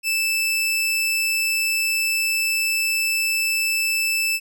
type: tone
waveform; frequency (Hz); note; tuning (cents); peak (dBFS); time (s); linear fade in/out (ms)
sawtooth; 2637; E7; 0; -16; 0.03-4.4; 50
effects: none

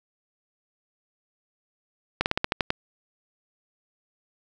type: slowing click train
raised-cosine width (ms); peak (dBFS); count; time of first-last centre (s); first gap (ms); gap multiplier
0.3; -6; 8; 2.21-2.704; 49; 1.12
effects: none

